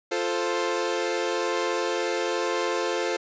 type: chord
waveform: sawtooth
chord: F major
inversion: none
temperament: equal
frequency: 349.2 / 440 / 523.3 Hz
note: F4 / A4 / C5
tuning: 0 / 0 / 0 cents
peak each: -25 dBFS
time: 0.11-3.17 s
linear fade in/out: 10 ms
effects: resampled to 16000 Hz